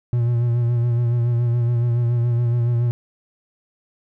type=tone with vibrato; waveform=triangle; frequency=119.3 Hz; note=A#2; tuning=41 cents sharp; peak=-14 dBFS; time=0.13-2.91 s; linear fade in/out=0 ms; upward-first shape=sine; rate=7.1 Hz; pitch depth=34 cents each way; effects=none